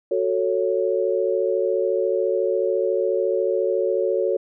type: chord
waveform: sine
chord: F# minor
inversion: none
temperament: equal with one note detuned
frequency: 370 / 444.1 / 554.4 Hz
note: F#4 / A4 / C#5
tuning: 0 / +16 / 0 cents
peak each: -23 dBFS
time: 0.11-4.37 s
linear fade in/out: 5 ms
effects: none